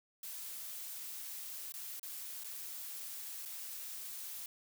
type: noise with dropouts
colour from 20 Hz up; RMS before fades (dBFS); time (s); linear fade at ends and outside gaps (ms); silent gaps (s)
blue; -45; 0.23-4.46; 2; 1.722-1.739 / 1.996-2.03 / 2.437-2.443 / 3.453-3.457
effects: none